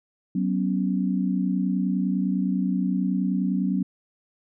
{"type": "chord", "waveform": "sine", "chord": "F# suspended fourth", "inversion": "none", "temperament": "equal with one note detuned", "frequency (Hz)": [187.58, 246.9, 277.2], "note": ["F#3", "B3", "C#4"], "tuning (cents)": [24, 0, 0], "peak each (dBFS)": [-23, -28, -28], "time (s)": [0.35, 3.83], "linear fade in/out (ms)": 5, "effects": []}